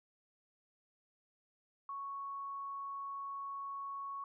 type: tone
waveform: sine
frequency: 1108.7 Hz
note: C#6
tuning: in tune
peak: -40 dBFS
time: 1.89-4.24 s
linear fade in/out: 2 ms
effects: none